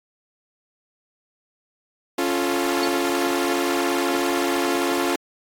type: chord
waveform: sawtooth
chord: Db augmented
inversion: none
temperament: equal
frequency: 277.2 / 349.2 / 440 Hz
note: Db4 / F4 / A4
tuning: 0 / 0 / 0 cents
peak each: -21 / -19 / -25 dBFS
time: 2.18-5.16 s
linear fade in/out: 5 ms
type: tone with exponential decay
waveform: sine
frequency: 4435 Hz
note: C#8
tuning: in tune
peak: -22 dBFS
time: 2.83-2.92 s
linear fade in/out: 2 ms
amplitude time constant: 18 ms
effects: AAC 48 kbps